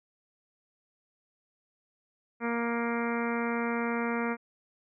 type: harmonic tone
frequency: 234.4 Hz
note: A#3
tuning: 10 cents sharp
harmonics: 1 / 2 / 3 / 4 / 5 / 6 / 7 / 8 / 9 / 10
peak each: -31 / -34 / -40 / -38 / -40 / -38 / -44 / -43 / -41 / -43 dBFS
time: 2.4-4.37 s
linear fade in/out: 50 ms
effects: none